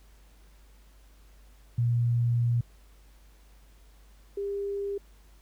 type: tone pair in turn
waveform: sine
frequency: 118.9 / 400.6 Hz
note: A#2 / G4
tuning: +35 / +38 cents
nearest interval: octave + major sixth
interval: 2103 cents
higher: second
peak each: -22 / -29 dBFS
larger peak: first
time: 1.78-2.61 / 4.37-4.98 s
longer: first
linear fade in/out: 5 ms
effects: added 50 Hz sine -53 dBFS peak until 5.41 s + pink hiss -63 dBFS RMS until 5.41 s